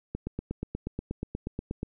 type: click train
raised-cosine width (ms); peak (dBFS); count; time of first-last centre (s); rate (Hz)
3; -19; 15; 0.15-1.831; 8.33
effects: none